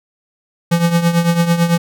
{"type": "tone with tremolo", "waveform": "square", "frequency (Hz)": 170, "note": "F3", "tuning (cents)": -46, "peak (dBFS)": -9, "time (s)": [0.71, 1.78], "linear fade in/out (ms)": 10, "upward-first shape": "triangle", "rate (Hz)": 9, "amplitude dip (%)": 75, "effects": []}